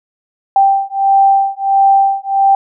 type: beating tone pair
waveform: sine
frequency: 784 / 785.5 Hz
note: G5 / G5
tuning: 0 / +3 cents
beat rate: 1.5 Hz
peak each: -11 dBFS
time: 0.56-2.55 s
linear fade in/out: 2 ms
effects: none